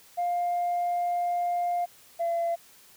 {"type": "tone pair in turn", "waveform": "sine", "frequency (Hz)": [703, 679.4], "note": ["F5", "F5"], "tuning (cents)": [11, -48], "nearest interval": "minor second", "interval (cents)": 59, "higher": "first", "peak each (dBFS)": -23, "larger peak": "neither", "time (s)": [[0.17, 1.86], [2.19, 2.56]], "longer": "first", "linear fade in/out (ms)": 20, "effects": ["tanh soft clip ceiling -22 dBFS", "white hiss -55 dBFS RMS until 2.96 s"]}